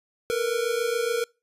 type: tone pair together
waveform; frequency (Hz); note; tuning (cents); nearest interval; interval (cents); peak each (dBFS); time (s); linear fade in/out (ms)
square; 455 / 482.1; A#4 / B4; -42 / -42; minor second; 100; -27; 0.3-1.24; 0
effects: noise-tail reverb RT60 0.3 s tail -26 dB re dry + resampled to 32000 Hz